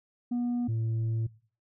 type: tone pair in turn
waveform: sine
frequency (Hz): 242.1 / 112.78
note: B3 / A2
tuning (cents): -34 / +43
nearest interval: octave + minor second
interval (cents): 1323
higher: first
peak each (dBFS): -24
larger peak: neither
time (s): 0.31-0.68 / 0.68-1.27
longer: second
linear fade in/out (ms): 10
effects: noise-tail reverb RT60 0.4 s tail -20 dB re dry + tanh soft clip ceiling -26 dBFS